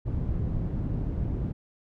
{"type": "low-pass noise", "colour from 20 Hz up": "white", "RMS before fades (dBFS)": -29, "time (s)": [0.05, 1.53], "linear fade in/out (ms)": 20, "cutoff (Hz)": 130, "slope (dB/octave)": 12, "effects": []}